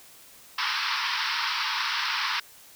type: band-pass noise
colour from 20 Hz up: pink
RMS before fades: -28 dBFS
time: 0.58-2.4 s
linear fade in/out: 5 ms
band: 900 to 5500 Hz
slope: 96 dB/octave
effects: white hiss -51 dBFS RMS until 2.75 s